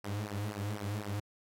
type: tone with flanger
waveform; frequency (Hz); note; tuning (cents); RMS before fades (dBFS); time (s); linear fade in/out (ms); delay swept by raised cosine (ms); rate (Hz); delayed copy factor
sawtooth; 102.9; G#2; -16; -37; 0.04-1.2; 5; 0.27 to 5.17; 4; -0.85
effects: AAC 64 kbps